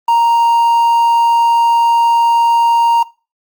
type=tone with quantisation; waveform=triangle; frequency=932.3 Hz; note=A#5; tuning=in tune; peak=-6 dBFS; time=0.08-3.03 s; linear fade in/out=5 ms; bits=6; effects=noise-tail reverb RT60 0.3 s tail -20 dB re dry + Opus 24 kbps